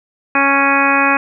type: harmonic tone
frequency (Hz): 277.2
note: C#4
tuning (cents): 0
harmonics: 1 / 2 / 3 / 4 / 5 / 6 / 7 / 8 / 9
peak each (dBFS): -19 / -22 / -19 / -17 / -19 / -18 / -23 / -23 / -17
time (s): 0.35-1.17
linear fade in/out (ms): 2
effects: none